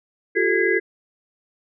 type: tone cluster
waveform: sine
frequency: 350.7 / 389 / 441.6 / 1649 / 2027 Hz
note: F4 / G4 / A4 / G#6 / B6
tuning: +7 / -13 / +6 / -13 / +45 cents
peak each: -23 dBFS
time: 0.35-0.8 s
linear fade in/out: 20 ms
effects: none